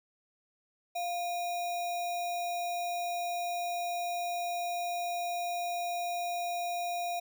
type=tone with sample-and-hold; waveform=sine; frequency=698.5 Hz; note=F5; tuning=in tune; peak=-31 dBFS; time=0.95-7.2 s; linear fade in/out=10 ms; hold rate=3150 Hz; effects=none